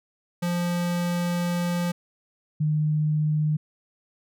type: tone pair in turn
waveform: square / sine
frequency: 174.61 / 152.54 Hz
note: F3 / D#3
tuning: 0 / -34 cents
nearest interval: major second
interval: 234 cents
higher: first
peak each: -24 / -20 dBFS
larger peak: second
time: 0.42-1.92 / 2.6-3.57 s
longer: first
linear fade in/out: 10 ms
effects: none